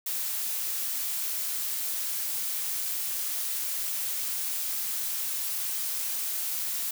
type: noise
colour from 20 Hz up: blue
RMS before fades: -31 dBFS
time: 0.06-6.91 s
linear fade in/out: 5 ms
effects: none